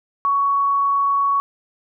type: tone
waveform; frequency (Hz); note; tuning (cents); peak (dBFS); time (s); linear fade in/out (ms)
sine; 1118; C#6; +14; -15; 0.25-1.4; 0
effects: none